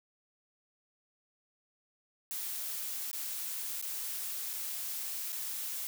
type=noise with dropouts; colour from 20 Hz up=blue; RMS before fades=-38 dBFS; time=2.31-5.87 s; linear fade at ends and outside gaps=0 ms; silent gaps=3.114-3.131 / 3.814-3.825 / 4.532-4.536 / 5.321-5.327 s; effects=none